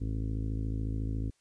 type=harmonic tone; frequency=54 Hz; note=A1; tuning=32 cents flat; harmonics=1 / 2 / 3 / 4 / 5 / 6 / 7 / 8 / 9; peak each=-33 / -34 / -47 / -45 / -40 / -48 / -54 / -54 / -57 dBFS; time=0-1.31 s; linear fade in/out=20 ms; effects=white hiss -72 dBFS RMS until 1.4 s + resampled to 22050 Hz